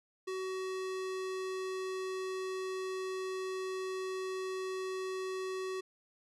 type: tone with low-pass filter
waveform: square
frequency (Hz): 376.2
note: F#4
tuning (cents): +29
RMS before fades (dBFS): -38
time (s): 0.27-5.81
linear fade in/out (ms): 10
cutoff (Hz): 8200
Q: 0.72
effects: none